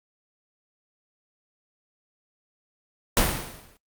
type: noise with exponential decay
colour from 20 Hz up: pink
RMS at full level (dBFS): -18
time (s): 3.17-3.77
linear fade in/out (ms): 1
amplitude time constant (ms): 130
effects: noise-tail reverb RT60 0.1 s tail -23 dB re dry + Opus 48 kbps